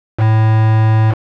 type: tone with quantisation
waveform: triangle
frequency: 110 Hz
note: A2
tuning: in tune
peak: -6 dBFS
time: 0.17-1.15 s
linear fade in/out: 50 ms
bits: 3
effects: low-pass 2000 Hz 12 dB/octave